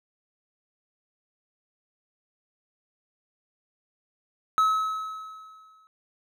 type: tone with exponential decay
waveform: triangle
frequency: 1288 Hz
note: E6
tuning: 41 cents flat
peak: -15 dBFS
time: 4.58-5.87 s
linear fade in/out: 0 ms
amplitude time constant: 280 ms
effects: none